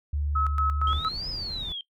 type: tone with pitch glide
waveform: sine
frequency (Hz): 73 to 73.59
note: D2 to D2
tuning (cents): -10 to +4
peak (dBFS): -25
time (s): 0.13-1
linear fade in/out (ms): 5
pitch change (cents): +14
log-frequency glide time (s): 0.66-0.83
type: tone with tremolo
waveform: sine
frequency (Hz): 1289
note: E6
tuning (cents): -39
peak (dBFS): -23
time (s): 0.35-1.09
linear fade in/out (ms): 10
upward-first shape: square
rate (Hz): 4.3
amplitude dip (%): 75
type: noise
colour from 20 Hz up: brown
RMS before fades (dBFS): -39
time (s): 0.87-1.72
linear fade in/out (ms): 0
type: exponential two-way sweep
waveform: sine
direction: up then down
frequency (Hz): 3151 to 5150 to 3151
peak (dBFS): -31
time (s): 0.87-1.81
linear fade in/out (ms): 2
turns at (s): 1.29
effects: noise-tail reverb RT60 0.1 s tail -18 dB re dry